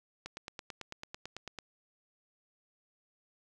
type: click train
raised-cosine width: 0.2 ms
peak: -24 dBFS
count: 13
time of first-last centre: 0.26-1.587 s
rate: 9.04 Hz
effects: none